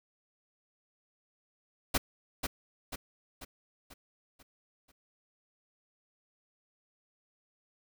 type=noise with echo; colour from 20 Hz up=pink; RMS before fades=-27 dBFS; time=1.94-1.98 s; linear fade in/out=10 ms; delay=490 ms; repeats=6; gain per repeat=-6 dB; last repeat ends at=4.92 s; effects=none